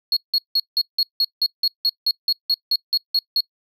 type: tone bursts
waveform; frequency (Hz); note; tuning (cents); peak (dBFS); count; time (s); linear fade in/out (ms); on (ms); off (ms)
triangle; 4318; C#8; -46; -14; 16; 0.12-3.406; 2; 46; 170
effects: noise-tail reverb RT60 0.1 s tail -24 dB re dry